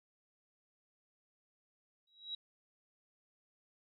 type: tone with exponential growth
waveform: sine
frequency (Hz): 3865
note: B7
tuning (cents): -38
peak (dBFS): -36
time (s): 2.07-2.35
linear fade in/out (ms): 5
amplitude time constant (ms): 60
effects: none